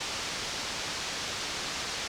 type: low-pass noise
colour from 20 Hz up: white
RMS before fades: -35 dBFS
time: 0-2.08 s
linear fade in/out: 10 ms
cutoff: 6100 Hz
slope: 24 dB/octave
effects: none